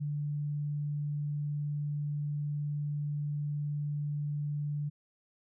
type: tone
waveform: sine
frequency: 146.83 Hz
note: D3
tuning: in tune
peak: -31 dBFS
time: 0-4.9 s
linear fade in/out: 20 ms
effects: none